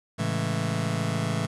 sawtooth chord, A major seventh, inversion none, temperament just, 110 / 137.5 / 165 / 206.2 Hz, A2 / C#3 / E3 / G#3, 0 / -14 / +2 / -12 cents, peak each -25 / -27 / -25 / -31 dBFS, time 0.18-1.47 s, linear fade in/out 20 ms, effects resampled to 24000 Hz + 9-bit

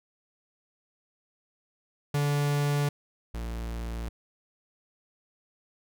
45% pulse tone pair in turn, 144.7 / 57.27 Hz, D3 / A#1, -25 / -30 cents, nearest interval octave + major third, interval 1605 cents, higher first, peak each -24 / -32 dBFS, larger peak first, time 2.14-2.89 / 3.34-4.09 s, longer neither, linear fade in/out 5 ms, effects none

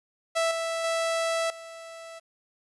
sawtooth tone with level steps, 659.3 Hz, E5, in tune, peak -19 / -24 / -21 / -37 dBFS, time 0.35-2.2 s, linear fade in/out 20 ms, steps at 0.51 / 0.84 / 1.5 s, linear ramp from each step 2 ms, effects resampled to 24000 Hz + 10-bit

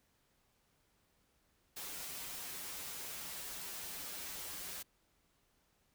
white noise with comb filter, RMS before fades -45 dBFS, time 1.76-4.83 s, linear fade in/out 10 ms, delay 8.9 ms, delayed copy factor -0.85, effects pink hiss -75 dBFS RMS until 5.94 s

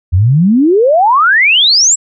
sine exponential sweep, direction up, 82.5 to 7902 Hz, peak -5 dBFS, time 0.12-1.96 s, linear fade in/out 20 ms, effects none

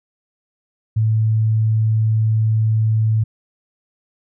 sine tone, 110 Hz, A2, in tune, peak -13 dBFS, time 0.96-3.24 s, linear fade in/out 10 ms, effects none

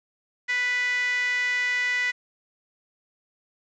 sawtooth tone with high-pass filter, 493.9 Hz, B4, in tune, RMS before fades -25 dBFS, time 0.48-2.12 s, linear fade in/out 20 ms, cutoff 1900 Hz, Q 9.4, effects resampled to 16000 Hz + 9-bit

